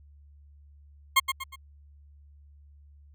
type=tone with echo; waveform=20% pulse; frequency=1071 Hz; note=C6; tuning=40 cents sharp; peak=-12 dBFS; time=1.16-1.2 s; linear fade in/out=10 ms; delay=120 ms; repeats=3; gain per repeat=-8 dB; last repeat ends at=1.56 s; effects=added 72 Hz sine -51 dBFS peak until 3.14 s